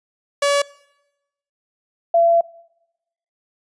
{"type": "tone pair in turn", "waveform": ["sawtooth", "sine"], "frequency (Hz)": [569, 676.7], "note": ["C#5", "E5"], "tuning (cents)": [45, 45], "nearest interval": "minor third", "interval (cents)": 300, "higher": "second", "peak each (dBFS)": -11, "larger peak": "neither", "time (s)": [[0.42, 0.62], [2.14, 2.41]], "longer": "second", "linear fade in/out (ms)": 5, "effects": ["noise-tail reverb RT60 0.9 s tail -22 dB re dry", "resampled to 22050 Hz"]}